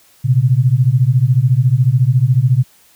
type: beating tone pair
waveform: sine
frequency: 120.1 / 134.1 Hz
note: B2 / C3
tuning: -48 / +43 cents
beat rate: 14 Hz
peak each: -12 dBFS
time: 0.24-2.64 s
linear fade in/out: 20 ms
effects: white hiss -50 dBFS RMS until 2.95 s